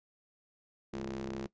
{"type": "ring-modulated tone", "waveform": "sawtooth", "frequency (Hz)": 65.41, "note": "C2", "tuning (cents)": 0, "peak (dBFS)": -30, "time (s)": [0.93, 1.47], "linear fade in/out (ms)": 10, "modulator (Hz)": 277, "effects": ["noise-tail reverb RT60 0.1 s tail -19 dB re dry", "resampled to 16000 Hz"]}